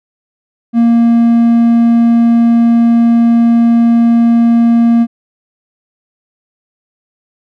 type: tone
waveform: triangle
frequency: 233.1 Hz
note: A#3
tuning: in tune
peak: -3 dBFS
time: 0.73-5.07 s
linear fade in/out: 50 ms
effects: none